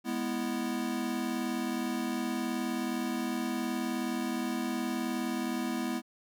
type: chord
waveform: square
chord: E major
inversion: first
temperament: equal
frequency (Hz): 207.7 / 246.9 / 329.6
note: G#3 / B3 / E4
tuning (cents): 0 / 0 / 0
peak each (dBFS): -38 / -34 / -37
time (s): 0.04-6.02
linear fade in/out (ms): 50
effects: none